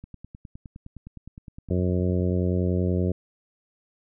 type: click train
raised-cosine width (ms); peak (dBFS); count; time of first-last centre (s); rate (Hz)
5; -28; 23; 0.04-2.306; 9.71
type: harmonic tone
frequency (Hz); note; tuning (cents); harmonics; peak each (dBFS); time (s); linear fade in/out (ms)
90.4; F#2; -40; 1 / 2 / 3 / 4 / 5 / 6 / 7; -24 / -26 / -32 / -30 / -33 / -35 / -39; 1.7-3.12; 5
effects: none